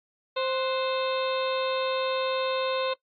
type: harmonic tone with a mistuned harmonic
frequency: 523.3 Hz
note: C5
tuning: in tune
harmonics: 1 / 2 / 3 / 4 / 5 / 6 / 7 / 8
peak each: -27 / -32 / -39 / -43 / -37 / -45 / -36 / -40 dBFS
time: 0.36-2.94 s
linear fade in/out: 10 ms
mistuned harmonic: 3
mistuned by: -91 cents
effects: noise-tail reverb RT60 0.1 s tail -19 dB re dry + AAC 48 kbps